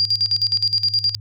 sine tone with tremolo, 4779 Hz, D8, 29 cents sharp, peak -14 dBFS, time 0-1.15 s, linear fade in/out 0 ms, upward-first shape square, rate 9.6 Hz, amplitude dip 80%, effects added 105 Hz sine -33 dBFS peak until 1.2 s

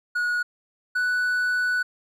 triangle tone pair in turn, 1455 / 1483.9 Hz, F#6 / F#6, -29 / +5 cents, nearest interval unison, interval 34 cents, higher second, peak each -20 / -19 dBFS, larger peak second, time 0.15-0.43 / 0.95-1.83 s, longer second, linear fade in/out 10 ms, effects none

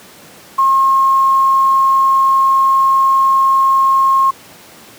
sine tone with quantisation, 1075 Hz, C6, 47 cents sharp, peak -8 dBFS, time 0.58-4.31 s, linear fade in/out 10 ms, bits 6, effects pink hiss -39 dBFS RMS until 4.98 s + high-pass 150 Hz 12 dB/octave

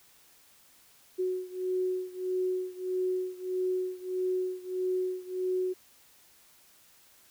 sine beating tone pair, 368.3 / 369.9 Hz, F#4 / F#4, -8 / 0 cents, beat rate 1.6 Hz, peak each -31 / -33 dBFS, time 1.18-5.74 s, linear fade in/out 20 ms, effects white hiss -60 dBFS RMS until 7.3 s

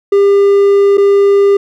triangle tone with dropouts, 400 Hz, G4, 35 cents sharp, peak -3 dBFS, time 0.12-1.57 s, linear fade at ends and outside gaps 5 ms, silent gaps 0.973-0.979 s, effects none

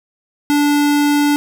square tone, 291.1 Hz, D4, 15 cents flat, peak -12 dBFS, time 0.5-1.36 s, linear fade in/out 0 ms, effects none

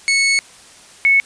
sawtooth / sine tone pair in turn, 2205 / 2205 Hz, C#7 / C#7, -10 / -10 cents, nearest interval unison, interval 0 cents, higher neither, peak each -9 dBFS, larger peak neither, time 0.08-0.39 / 1.05-1.2 s, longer first, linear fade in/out 0 ms, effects white hiss -43 dBFS RMS until 1.25 s + resampled to 22050 Hz

